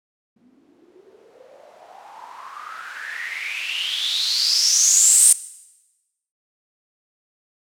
violet noise with low-pass filter sweep, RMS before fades -22 dBFS, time 0.36-5.33 s, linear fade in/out 5 ms, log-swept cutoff 230 to 9000 Hz, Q 8.9, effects noise-tail reverb RT60 1.0 s tail -18 dB re dry

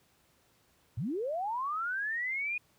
sine linear sweep, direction up, 90.7 to 2479 Hz, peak -31 dBFS, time 0.97-2.58 s, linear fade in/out 5 ms, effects pink hiss -68 dBFS RMS until 2.78 s + high-pass 60 Hz 12 dB/octave

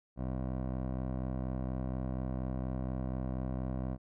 15% pulse tone with low-pass filter, 64.2 Hz, C2, 32 cents flat, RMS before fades -36 dBFS, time 0.16-3.98 s, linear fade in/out 50 ms, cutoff 760 Hz, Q 0.89, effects none

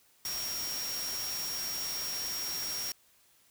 sine tone in noise, 5588 Hz, F8, in tune, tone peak -35 dBFS, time 0.25-2.92 s, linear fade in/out 2 ms, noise white, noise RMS -39 dBFS, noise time 0.25-2.92 s, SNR +1 dB, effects white hiss -65 dBFS RMS until 3.5 s

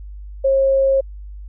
sine tone, 540 Hz, C#5, 45 cents flat, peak -12 dBFS, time 0.44-1.01 s, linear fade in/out 10 ms, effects added 50 Hz sine -31 dBFS peak until 1.48 s

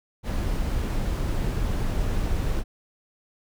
brown noise, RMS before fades -25 dBFS, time 0.23-2.64 s, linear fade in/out 50 ms, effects none

